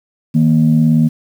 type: tone pair together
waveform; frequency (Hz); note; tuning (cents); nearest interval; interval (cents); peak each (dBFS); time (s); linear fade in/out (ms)
sine; 157.61 / 235.4; D#3 / A#3; +23 / +17; perfect fifth; 694; -10; 0.34-1.09; 20
effects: tanh soft clip ceiling -2 dBFS + 7-bit